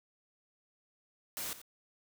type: noise with echo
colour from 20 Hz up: white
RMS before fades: -39 dBFS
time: 1.37-1.53 s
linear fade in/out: 0 ms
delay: 86 ms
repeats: 1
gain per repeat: -13 dB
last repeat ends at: 1.616 s
effects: none